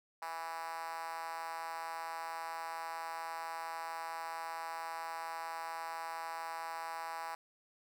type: tone with high-pass filter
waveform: 5% pulse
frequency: 164.4 Hz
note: E3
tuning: 4 cents flat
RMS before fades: -42 dBFS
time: 0.22-7.35 s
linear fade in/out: 2 ms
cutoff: 860 Hz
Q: 3.9
effects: none